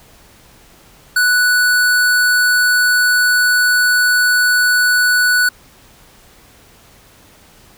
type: tone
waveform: square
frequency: 1480 Hz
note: F#6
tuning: in tune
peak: -11 dBFS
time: 1.16-5.49 s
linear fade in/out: 5 ms
effects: pink hiss -46 dBFS RMS until 7.77 s